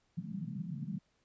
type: band-pass noise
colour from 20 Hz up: pink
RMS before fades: -40 dBFS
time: 0.17-0.99 s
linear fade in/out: 10 ms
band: 150 to 200 Hz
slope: 48 dB/octave
effects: pink hiss -75 dBFS RMS until 1.24 s + resampled to 16000 Hz